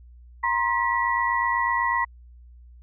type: tone cluster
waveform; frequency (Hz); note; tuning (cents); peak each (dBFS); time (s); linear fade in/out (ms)
sine; 944 / 1052 / 1944; A#5 / C6 / B6; +22 / +9 / -28; -25; 0.43-2.05; 10
effects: added 60 Hz sine -45 dBFS peak until 2.82 s